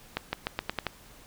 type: accelerating click train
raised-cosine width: 0.3 ms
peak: -12 dBFS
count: 7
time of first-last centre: 0.17-0.867 s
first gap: 160 ms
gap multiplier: 0.87
effects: pink hiss -53 dBFS RMS until 1.26 s